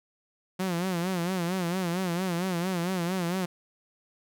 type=tone with vibrato; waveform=sawtooth; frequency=178.9 Hz; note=F3; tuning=42 cents sharp; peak=-23 dBFS; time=0.59-3.46 s; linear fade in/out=10 ms; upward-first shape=sine; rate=4.4 Hz; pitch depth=110 cents each way; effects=none